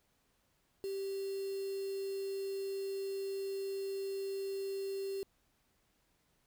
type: tone with quantisation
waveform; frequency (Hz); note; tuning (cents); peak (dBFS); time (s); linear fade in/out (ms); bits
sine; 391; G4; -4; -36; 0.84-5.23; 0; 8
effects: pink hiss -75 dBFS RMS until 6.46 s